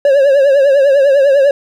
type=tone with vibrato; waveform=triangle; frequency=554.4 Hz; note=C#5; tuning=in tune; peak=-4 dBFS; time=0.05-1.51 s; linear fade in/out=2 ms; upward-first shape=triangle; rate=10 Hz; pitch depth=93 cents each way; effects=none